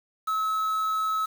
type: tone with quantisation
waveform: triangle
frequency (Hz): 1292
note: E6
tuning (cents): -35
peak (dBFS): -22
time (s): 0.27-1.26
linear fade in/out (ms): 10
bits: 7
effects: none